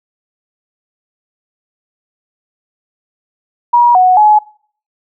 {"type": "tone with pitch steps", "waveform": "sine", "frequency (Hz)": [958, 737, 847], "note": ["A#5", "F#5", "G#5"], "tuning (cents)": [47, -7, 34], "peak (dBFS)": -4, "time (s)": [3.73, 4.39], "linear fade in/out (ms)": 10, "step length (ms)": 220, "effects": ["noise-tail reverb RT60 0.5 s tail -22 dB re dry"]}